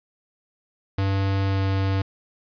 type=tone with pitch glide; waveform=square; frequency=97.5 to 96.83 Hz; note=G2 to G2; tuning=-9 to -21 cents; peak=-21 dBFS; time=0.98-2.02 s; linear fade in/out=5 ms; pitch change=-12 cents; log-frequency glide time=1.46-1.6 s; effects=resampled to 11025 Hz + 8-bit